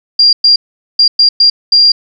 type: tone bursts at uneven times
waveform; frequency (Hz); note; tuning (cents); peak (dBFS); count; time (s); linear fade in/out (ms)
sine; 4778; D8; +29; -3; 6; 0.19-0.33 / 0.44-0.56 / 0.99-1.08 / 1.19-1.29 / 1.4-1.5 / 1.72-1.92; 5
effects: none

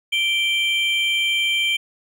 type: tone pair together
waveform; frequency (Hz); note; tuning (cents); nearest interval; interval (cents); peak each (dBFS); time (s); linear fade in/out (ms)
triangle; 2349 / 3136; D7 / G7; 0 / 0; perfect fourth; 500; -19; 0.12-1.77; 10
effects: none

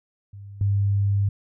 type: tone with level steps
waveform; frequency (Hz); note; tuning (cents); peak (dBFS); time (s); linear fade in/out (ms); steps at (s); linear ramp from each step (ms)
sine; 100; G2; +35; -37 / -18; 0.33-1.29; 5; 0.61; 2
effects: none

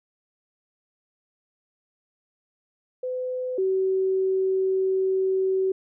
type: tone pair in turn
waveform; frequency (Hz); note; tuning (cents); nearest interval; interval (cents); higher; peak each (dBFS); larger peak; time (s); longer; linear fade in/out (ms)
sine; 507 / 379.8; B4 / F#4; +45 / +45; perfect fourth; 500; first; -26 / -20; second; 3.03-3.58 / 3.58-5.72; second; 5
effects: none

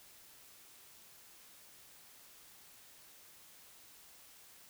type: silence
effects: white hiss -59 dBFS RMS until 4.69 s

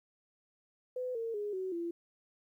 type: tone with pitch steps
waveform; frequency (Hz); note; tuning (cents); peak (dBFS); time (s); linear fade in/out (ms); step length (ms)
sine; 504 / 456.9 / 414.1 / 375.4 / 340.3; B4 / A#4 / G#4 / F#4 / F4; +35 / -35 / -5 / +25 / -45; -34; 0.96-1.91; 5; 190
effects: 12-bit

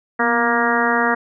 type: harmonic tone with a mistuned harmonic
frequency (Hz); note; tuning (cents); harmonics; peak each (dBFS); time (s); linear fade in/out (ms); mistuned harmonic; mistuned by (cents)
235; A#3; +14; 1 / 2 / 3 / 4 / 5 / 6 / 7 / 8; -23 / -23 / -23 / -23 / -23 / -23 / -23 / -23; 0.19-1.15; 10; 1; +50
effects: none

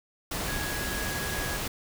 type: tone in noise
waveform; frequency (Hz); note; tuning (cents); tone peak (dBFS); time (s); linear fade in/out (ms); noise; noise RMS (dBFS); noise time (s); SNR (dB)
sine; 1661.2; G#6; 0; -36; 0.48-1.57; 5; pink; -32; 0.31-1.68; -7
effects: none

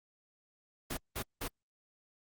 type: noise bursts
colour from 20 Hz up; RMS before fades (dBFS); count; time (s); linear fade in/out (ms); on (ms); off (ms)
pink; -37; 3; 0.9-1.482; 10; 74; 180
effects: Opus 48 kbps

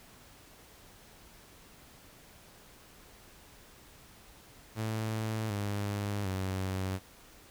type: tone with pitch steps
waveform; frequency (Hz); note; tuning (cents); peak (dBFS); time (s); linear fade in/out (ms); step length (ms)
sawtooth; 110 / 102.04 / 94.66; A2 / G#2 / F#2; 0 / -30 / +40; -28; 4.75-7; 50; 750
effects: pink hiss -56 dBFS RMS until 7.5 s

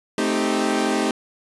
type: chord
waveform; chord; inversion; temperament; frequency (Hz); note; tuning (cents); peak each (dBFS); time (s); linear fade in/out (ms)
sawtooth; A half-diminished seventh; none; equal with one note detuned; 218.2 / 261.6 / 311.1 / 392; A3 / C4 / Eb4 / G4; -14 / 0 / 0 / 0; -21; 0.18-1.11; 2
effects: resampled to 24000 Hz

